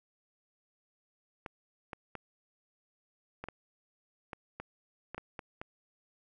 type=clicks; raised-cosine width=0.5 ms; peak=-25 dBFS; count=11; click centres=1.462 / 1.932 / 2.153 / 3.44 / 3.486 / 4.332 / 4.6 / 5.146 / 5.18 / 5.392 / 5.615 s; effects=none